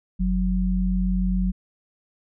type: tone pair together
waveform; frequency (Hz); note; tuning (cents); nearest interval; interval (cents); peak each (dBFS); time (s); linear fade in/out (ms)
sine; 46.25 / 185; F#1 / F#3; 0 / 0; 2 octaves; 2400; -22 / -22; 0.19-1.52; 20
effects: none